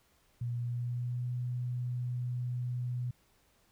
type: tone with pitch glide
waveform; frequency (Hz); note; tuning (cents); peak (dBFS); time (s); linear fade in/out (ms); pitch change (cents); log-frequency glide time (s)
sine; 120 to 123.44; B2 to B2; -49 to 0; -32; 0.41-3.11; 5; +49; 0.58-1.28
effects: pink hiss -69 dBFS RMS until 3.71 s